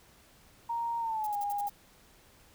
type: tone with pitch glide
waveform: sine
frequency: 932.3 to 816.3 Hz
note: A#5 to G#5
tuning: 0 to -30 cents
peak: -30 dBFS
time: 0.69-1.69 s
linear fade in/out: 10 ms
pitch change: -230 cents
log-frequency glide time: 0.99-1.37 s
type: noise bursts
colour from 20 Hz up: violet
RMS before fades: -44 dBFS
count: 6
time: 1.24-1.696 s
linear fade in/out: 0 ms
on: 26 ms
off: 60 ms
effects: pink hiss -60 dBFS RMS until 2.54 s